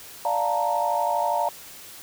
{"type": "chord", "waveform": "sine", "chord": "Bb major seventh", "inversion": "first", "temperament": "equal", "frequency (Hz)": [587.3, 698.5, 880, 932.3], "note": ["D5", "F5", "A5", "Bb5"], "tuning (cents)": [0, 0, 0, 0], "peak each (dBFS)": [-28, -26, -28, -25], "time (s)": [0.25, 1.49], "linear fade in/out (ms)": 2, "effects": ["white hiss -43 dBFS RMS until 2.02 s"]}